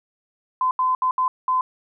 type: tone bursts at uneven times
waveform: sine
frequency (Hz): 1023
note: C6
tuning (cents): -39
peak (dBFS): -17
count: 5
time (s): 0.61-0.71 / 0.79-0.95 / 1.02-1.11 / 1.18-1.28 / 1.48-1.61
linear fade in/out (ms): 2
effects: none